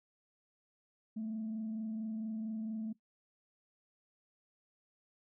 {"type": "tone with frequency modulation", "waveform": "sine", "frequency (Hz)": 220, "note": "A3", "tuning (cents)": 0, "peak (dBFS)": -35, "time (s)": [1.16, 2.93], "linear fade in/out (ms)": 10, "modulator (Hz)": 24.4, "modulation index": 0.23, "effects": ["noise-tail reverb RT60 0.1 s tail -17 dB re dry", "tanh soft clip ceiling -33 dBFS"]}